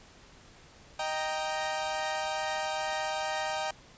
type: chord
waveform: sawtooth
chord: Eb major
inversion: none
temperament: equal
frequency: 622.3 / 784 / 932.3 Hz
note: Eb5 / G5 / Bb5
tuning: 0 / 0 / 0 cents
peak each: -31 / -30 / -33 dBFS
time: 0.99-3.71 s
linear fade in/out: 5 ms
effects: pink hiss -55 dBFS RMS until 3.97 s + resampled to 16000 Hz